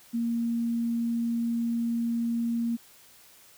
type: tone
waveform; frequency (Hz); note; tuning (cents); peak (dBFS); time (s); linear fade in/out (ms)
sine; 233.1; A#3; 0; -25; 0.13-2.77; 20
effects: white hiss -55 dBFS RMS until 3.57 s